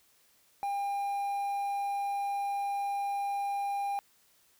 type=tone with quantisation; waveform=triangle; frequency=802 Hz; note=G5; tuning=39 cents sharp; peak=-28 dBFS; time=0.63-3.99 s; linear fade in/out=0 ms; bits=9; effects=white hiss -66 dBFS RMS until 4.59 s